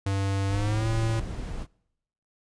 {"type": "tone with pitch glide", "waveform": "square", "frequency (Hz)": [98, 112.57], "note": ["G2", "A2"], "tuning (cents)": [0, 40], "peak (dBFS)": -25, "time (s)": [0.06, 1.2], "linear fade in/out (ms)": 5, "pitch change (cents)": 240, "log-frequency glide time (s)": [0.49, 0.88]}
{"type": "noise", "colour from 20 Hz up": "brown", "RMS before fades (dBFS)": -33, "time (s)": [0.48, 1.67], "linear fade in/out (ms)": 50}
{"effects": ["noise-tail reverb RT60 0.8 s tail -25 dB re dry", "resampled to 22050 Hz"]}